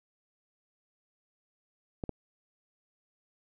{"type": "clicks", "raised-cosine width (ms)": 2, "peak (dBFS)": [-21, -21], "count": 2, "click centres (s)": [2.038, 2.093], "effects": []}